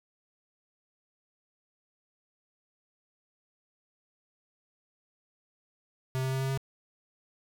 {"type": "tone with pitch steps", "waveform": "square", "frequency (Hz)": [130.81, 131.8, 132.79, 133.79, 134.8], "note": ["C3", "C3", "C3", "C3", "C#3"], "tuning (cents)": [0, 13, 26, 39, -48], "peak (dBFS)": -29, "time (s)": [6.15, 6.575], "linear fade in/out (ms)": 0, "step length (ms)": 85, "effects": []}